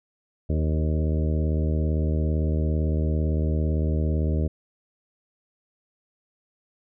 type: harmonic tone with a mistuned harmonic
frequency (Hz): 77.78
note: D#2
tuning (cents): 0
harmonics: 1 / 2 / 3 / 4 / 5 / 6 / 7 / 8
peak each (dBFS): -22 / -28 / -32 / -34 / -36 / -38 / -39 / -40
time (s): 0.49-4.48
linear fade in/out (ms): 10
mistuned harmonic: 6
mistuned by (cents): -18
effects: none